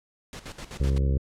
pink noise with tremolo, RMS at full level -38 dBFS, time 0.33-0.98 s, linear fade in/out 0 ms, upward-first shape square, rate 7.9 Hz, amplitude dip 75%
harmonic tone, 67.8 Hz, C#2, 38 cents flat, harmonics 1 / 2 / 3 / 4 / 5 / 6 / 7 / 8, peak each -21 / -27 / -35 / -39 / -40 / -39 / -40 / -43 dBFS, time 0.8-1.18 s, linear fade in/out 5 ms
effects low-pass 8000 Hz 12 dB/octave + MP3 96 kbps

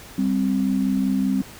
sine tone pair together, 196.34 / 261.6 Hz, G3 / C4, +3 / 0 cents, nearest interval perfect fourth, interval 497 cents, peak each -21 dBFS, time 0.18-1.42 s, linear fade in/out 5 ms, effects pink hiss -42 dBFS RMS until 1.59 s

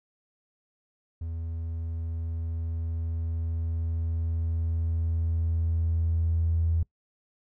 triangle tone with level ramp, 82.41 Hz, E2, in tune, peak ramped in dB -29 to -18 dBFS, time 1.21-6.83 s, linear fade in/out 5 ms, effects noise-tail reverb RT60 0.1 s tail -26 dB re dry + tanh soft clip ceiling -19 dBFS

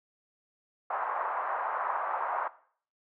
white band-pass noise, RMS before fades -32 dBFS, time 0.9-2.48 s, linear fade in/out 5 ms, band 720 to 1200 Hz, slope 24 dB/octave, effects noise-tail reverb RT60 0.5 s tail -17 dB re dry + low-pass 2000 Hz 12 dB/octave

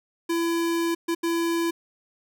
square tone bursts at uneven times, 335.9 Hz, E4, 33 cents sharp, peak -23 dBFS, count 3, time 0.29-0.95 / 1.08-1.15 / 1.23-1.71 s, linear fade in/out 10 ms, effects none

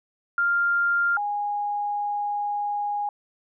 sine tone pair in turn, 1396.9 / 823.2 Hz, F6 / G#5, 0 / -16 cents, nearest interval major sixth, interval 916 cents, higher first, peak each -19 / -24 dBFS, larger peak first, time 0.38-1.17 / 1.17-3.09 s, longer second, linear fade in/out 2 ms, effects none

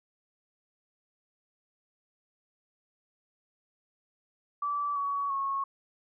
sine tone with pitch steps, 1158 / 1127 / 1096.8 Hz, D6 / C#6 / C#6, -25 / +28 / -19 cents, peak -28 dBFS, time 4.62-5.64 s, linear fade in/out 5 ms, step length 340 ms, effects none

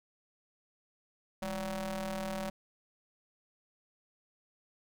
sawtooth ring-modulated tone, 185 Hz, F#3, in tune, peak -28 dBFS, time 1.42-2.5 s, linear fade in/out 5 ms, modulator 390 Hz, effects none

